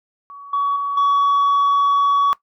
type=tone with level steps; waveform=sine; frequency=1129 Hz; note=C#6; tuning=31 cents sharp; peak=-34 / -15 / -19 / -10 dBFS; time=0.3-2.33 s; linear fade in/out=0 ms; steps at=0.53 / 0.76 / 0.97 s; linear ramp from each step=5 ms; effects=noise-tail reverb RT60 0.1 s tail -20 dB re dry + tanh soft clip ceiling -12 dBFS